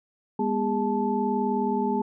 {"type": "tone cluster", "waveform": "sine", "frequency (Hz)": [204.7, 243.7, 408.1, 873], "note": ["G#3", "B3", "G#4", "A5"], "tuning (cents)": [-25, -23, -30, -14], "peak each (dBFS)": -28, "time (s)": [0.39, 2.02], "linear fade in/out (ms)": 5, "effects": []}